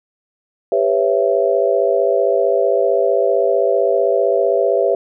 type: chord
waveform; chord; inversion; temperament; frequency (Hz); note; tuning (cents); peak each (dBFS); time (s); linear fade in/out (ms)
sine; C# half-diminished seventh; second; just; 399.1 / 498.9 / 554.4 / 665.2; G4 / B4 / C#5 / E5; +31 / +17 / 0 / +16; -18; 0.72-4.95; 2
effects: none